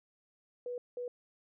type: tone bursts at uneven times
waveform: sine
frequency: 489.8 Hz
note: B4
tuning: 14 cents flat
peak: -36 dBFS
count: 2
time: 0.66-0.78 / 0.97-1.08 s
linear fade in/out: 2 ms
effects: none